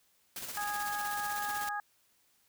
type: noise with tremolo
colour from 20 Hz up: white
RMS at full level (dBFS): -40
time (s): 0.36-1.69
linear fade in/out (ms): 2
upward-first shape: square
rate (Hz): 16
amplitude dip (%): 40
type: harmonic tone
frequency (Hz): 413.4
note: G#4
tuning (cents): -8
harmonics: 2 / 3 / 4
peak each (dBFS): -36 / -40 / -38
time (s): 0.57-1.8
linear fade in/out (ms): 2
effects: white hiss -70 dBFS RMS until 2.48 s